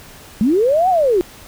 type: linear two-way sweep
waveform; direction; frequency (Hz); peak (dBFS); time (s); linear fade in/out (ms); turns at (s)
sine; up then down; 196 to 770 to 339.6; -11; 0.41-1.21; 0; 0.89
effects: pink hiss -40 dBFS RMS until 1.47 s